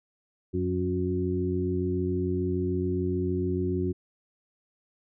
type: harmonic tone with a mistuned harmonic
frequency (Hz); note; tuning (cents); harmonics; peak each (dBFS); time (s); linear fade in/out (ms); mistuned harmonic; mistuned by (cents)
90.8; F#2; -32; 1 / 2 / 3 / 4; -30 / -32 / -32 / -29; 0.53-3.93; 20; 3; +25
effects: none